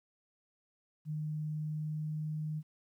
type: tone with pitch glide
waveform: sine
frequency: 153 to 153.98 Hz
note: D#3 to D#3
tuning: -29 to -18 cents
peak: -34 dBFS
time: 1.05-2.63 s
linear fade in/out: 50 ms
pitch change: +11 cents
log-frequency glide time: 1.4-2.27 s
effects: 12-bit